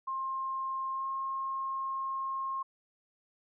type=tone with pitch glide; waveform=sine; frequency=1062 to 1071.9 Hz; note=C6 to C6; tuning=+25 to +42 cents; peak=-32 dBFS; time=0.07-2.63 s; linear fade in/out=10 ms; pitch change=+17 cents; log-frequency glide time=0.92-1.06 s; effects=none